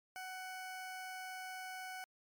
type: tone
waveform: 20% pulse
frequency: 746 Hz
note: F#5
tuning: 14 cents sharp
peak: -39 dBFS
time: 0.16-2.04 s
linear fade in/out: 0 ms
effects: MP3 96 kbps